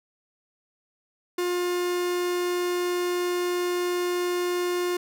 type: tone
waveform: 45% pulse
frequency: 355.4 Hz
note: F4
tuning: 30 cents sharp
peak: -24 dBFS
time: 1.38-4.97 s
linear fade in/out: 5 ms
effects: none